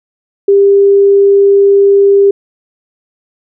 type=tone; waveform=sine; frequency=398.3 Hz; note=G4; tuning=28 cents sharp; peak=-3 dBFS; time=0.48-2.31 s; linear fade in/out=5 ms; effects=none